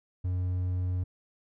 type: tone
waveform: triangle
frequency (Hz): 90.8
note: F#2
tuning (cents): -32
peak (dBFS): -25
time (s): 0.24-1.04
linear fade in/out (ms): 10
effects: none